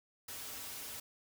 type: noise with comb filter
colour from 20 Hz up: white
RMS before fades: -45 dBFS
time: 0.28-1 s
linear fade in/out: 5 ms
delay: 5.7 ms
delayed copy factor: -0.75
effects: none